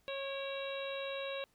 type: harmonic tone with a mistuned harmonic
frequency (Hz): 548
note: C#5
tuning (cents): -20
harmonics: 1 / 2 / 3 / 4 / 5 / 6 / 7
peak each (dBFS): -39 / -48 / -50 / -50 / -46 / -54 / -47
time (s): 0.08-1.44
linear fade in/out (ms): 0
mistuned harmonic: 4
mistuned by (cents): +80
effects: pink hiss -72 dBFS RMS until 1.54 s